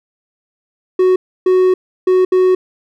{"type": "tone bursts at uneven times", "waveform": "triangle", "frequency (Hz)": 370, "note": "F#4", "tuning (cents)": 0, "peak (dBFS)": -6, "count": 4, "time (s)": [[0.99, 1.16], [1.46, 1.74], [2.07, 2.25], [2.32, 2.55]], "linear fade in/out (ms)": 5, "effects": []}